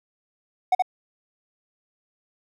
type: tone with echo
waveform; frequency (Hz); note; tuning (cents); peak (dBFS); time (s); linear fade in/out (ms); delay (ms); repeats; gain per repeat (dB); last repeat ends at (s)
triangle; 740; F#5; 0; -13; 0.72-0.75; 5; 73; 1; -2; 0.823
effects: none